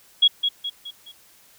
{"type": "tone with echo", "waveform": "sine", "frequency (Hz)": 3322, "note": "G#7", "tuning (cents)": 0, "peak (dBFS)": -11, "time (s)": [0.22, 0.28], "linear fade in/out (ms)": 10, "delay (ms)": 210, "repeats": 4, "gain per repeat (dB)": -7, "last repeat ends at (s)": 1.12, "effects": ["white hiss -54 dBFS RMS until 1.58 s"]}